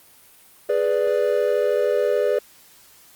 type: chord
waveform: triangle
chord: G# diminished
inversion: none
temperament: equal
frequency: 415.3 / 493.9 / 587.3 Hz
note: G#4 / B4 / D5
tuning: 0 / 0 / 0 cents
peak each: -20 dBFS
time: 0.69-2.39 s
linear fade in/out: 5 ms
effects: white hiss -51 dBFS RMS until 3.15 s + Opus 32 kbps